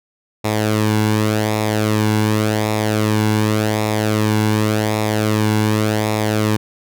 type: tone with flanger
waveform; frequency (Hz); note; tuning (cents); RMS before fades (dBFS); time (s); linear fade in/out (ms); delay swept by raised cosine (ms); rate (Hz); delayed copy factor
sawtooth; 107.4; A2; -41; -17; 0.44-6.57; 10; 0.65 to 1.63; 0.88; -0.6
effects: none